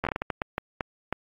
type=slowing click train; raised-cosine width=0.5 ms; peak=-12 dBFS; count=12; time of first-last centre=0.04-1.126 s; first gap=11 ms; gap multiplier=1.4; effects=AAC 32 kbps